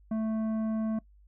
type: tone with tanh clipping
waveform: sine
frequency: 220 Hz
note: A3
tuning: in tune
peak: -29 dBFS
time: 0.11-0.99 s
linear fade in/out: 5 ms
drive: 10 dB
effects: noise-tail reverb RT60 0.1 s tail -22 dB re dry + added 50 Hz sine -55 dBFS peak until 1.27 s